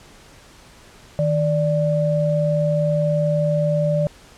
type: tone pair together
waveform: sine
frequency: 156.46 / 587.3 Hz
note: D#3 / D5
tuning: +10 / 0 cents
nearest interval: octave + major seventh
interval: 2290 cents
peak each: -19 dBFS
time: 1.19-4.07 s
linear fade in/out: 0 ms
effects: pink hiss -47 dBFS RMS until 4.37 s + low-pass 9000 Hz 12 dB/octave